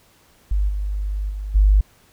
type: tone with level steps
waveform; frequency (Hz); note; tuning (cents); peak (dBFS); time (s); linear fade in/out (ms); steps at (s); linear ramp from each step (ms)
sine; 50.2; G1; +42; -16 / -21 / -25 / -10; 0.51-1.81; 5; 0.68 / 1.29 / 1.54; 20
effects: pink hiss -55 dBFS RMS until 2.12 s